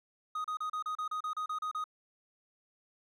triangle tone bursts, 1248 Hz, D#6, 5 cents sharp, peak -31 dBFS, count 12, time 0.35-1.841 s, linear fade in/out 5 ms, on 94 ms, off 33 ms, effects none

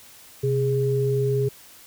sine tone pair together, 129.16 / 412.8 Hz, C3 / G#4, -22 / -10 cents, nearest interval octave + minor sixth, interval 2012 cents, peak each -22 dBFS, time 0.43-1.49 s, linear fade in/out 10 ms, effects white hiss -48 dBFS RMS until 1.86 s

